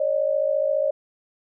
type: tone pair together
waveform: sine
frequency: 553.4 / 608 Hz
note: C#5 / D#5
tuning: -3 / -40 cents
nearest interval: major second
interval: 163 cents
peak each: -22 dBFS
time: 0-0.91 s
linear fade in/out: 5 ms
effects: none